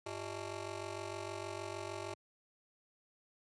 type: ring-modulated tone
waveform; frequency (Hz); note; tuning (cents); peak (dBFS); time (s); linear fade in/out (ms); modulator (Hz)
15% pulse; 247.5; B3; +4; -31; 0.06-2.14; 5; 147
effects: high-pass 100 Hz 12 dB/octave + resampled to 22050 Hz